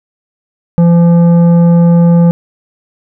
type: tone with tanh clipping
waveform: triangle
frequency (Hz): 170.7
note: F3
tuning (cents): -39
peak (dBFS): -5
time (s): 0.78-2.31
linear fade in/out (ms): 0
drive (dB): 14
effects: none